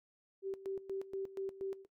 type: tone with tremolo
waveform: sine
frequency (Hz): 387.7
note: G4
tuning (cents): -19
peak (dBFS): -36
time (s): 0.42-1.86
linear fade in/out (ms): 50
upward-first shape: square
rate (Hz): 4.2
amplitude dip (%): 80
effects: noise-tail reverb RT60 0.1 s tail -17 dB re dry